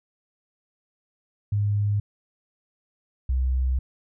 sine tone pair in turn, 102.9 / 64.26 Hz, G#2 / C2, -16 / -31 cents, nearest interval minor sixth, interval 815 cents, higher first, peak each -20 dBFS, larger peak neither, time 1.52-2 / 3.29-3.79 s, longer second, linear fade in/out 5 ms, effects none

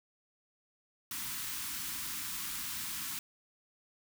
white band-stop noise, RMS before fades -39 dBFS, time 1.11-3.19 s, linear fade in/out 2 ms, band 330 to 930 Hz, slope 48 dB/octave, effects none

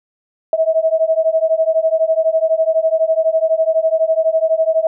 sine beating tone pair, 638 / 650 Hz, D#5 / E5, +43 / -24 cents, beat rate 12 Hz, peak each -15 dBFS, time 0.53-4.87 s, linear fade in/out 2 ms, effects none

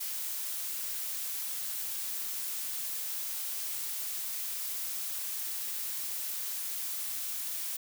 blue noise, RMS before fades -36 dBFS, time 0-7.77 s, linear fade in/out 10 ms, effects none

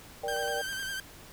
sine chord, G minor, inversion first, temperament just, 470.4 / 588 / 784 Hz, Bb4 / D5 / G5, +16 / +2 / 0 cents, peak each -35 dBFS, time 0.23-0.62 s, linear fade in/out 10 ms
sawtooth tone with vibrato, 1568 Hz, G6, in tune, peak -30 dBFS, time 0.28-1 s, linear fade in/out 2 ms, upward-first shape triangle, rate 10 Hz, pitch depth 49 cents each way
clicks, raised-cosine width 0.3 ms, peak -32 dBFS, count 6, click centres 0.365 / 0.429 / 0.478 / 0.729 / 0.796 / 0.829 s
effects pink hiss -50 dBFS RMS until 1.32 s

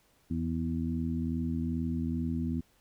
harmonic tone with a mistuned harmonic, 82.41 Hz, E2, in tune, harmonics 1 / 2 / 3 / 4, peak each -35 / -35 / -32 / -42 dBFS, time 0.3-2.61 s, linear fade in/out 10 ms, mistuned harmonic 4, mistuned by -21 cents, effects pink hiss -67 dBFS RMS until 2.8 s

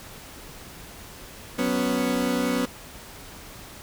30% pulse chord, F# suspended fourth, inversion none, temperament equal, 185 / 246.9 / 277.2 Hz, F#3 / B3 / C#4, 0 / 0 / 0 cents, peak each -28 / -22 / -25 dBFS, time 1.58-2.66 s, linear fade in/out 10 ms, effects pink hiss -43 dBFS RMS until 3.82 s

